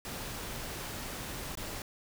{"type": "noise with dropouts", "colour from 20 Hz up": "pink", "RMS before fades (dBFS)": -40, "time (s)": [0.05, 1.82], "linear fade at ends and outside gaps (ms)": 1, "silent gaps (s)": [1.553, 1.573], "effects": []}